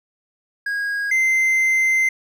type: tone pair in turn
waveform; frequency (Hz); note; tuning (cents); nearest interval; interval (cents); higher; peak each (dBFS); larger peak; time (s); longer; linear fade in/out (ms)
triangle; 1641 / 2076; G#6 / C7; -21 / -14; major third; 407; second; -19 / -13; second; 0.66-1.11 / 1.11-2.09; second; 5
effects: none